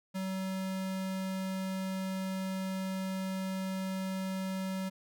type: tone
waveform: square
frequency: 189.7 Hz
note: F#3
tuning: 43 cents sharp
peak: -34 dBFS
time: 0.14-4.9 s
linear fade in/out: 20 ms
effects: none